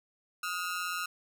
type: ring-modulated tone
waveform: sawtooth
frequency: 1341 Hz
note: E6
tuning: 29 cents sharp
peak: -26 dBFS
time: 0.43-1.06 s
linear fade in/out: 5 ms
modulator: 88.3 Hz
effects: none